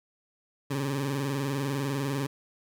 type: tone with vibrato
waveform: 20% pulse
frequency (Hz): 138.2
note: C#3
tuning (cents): -5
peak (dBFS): -23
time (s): 0.7-2.27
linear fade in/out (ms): 10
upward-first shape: square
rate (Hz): 20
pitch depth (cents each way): 70
effects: none